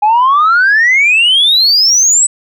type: exponential sweep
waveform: sine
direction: up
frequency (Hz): 820 to 8050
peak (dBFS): -4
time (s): 0.02-2.27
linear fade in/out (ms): 10
effects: tanh soft clip ceiling -3 dBFS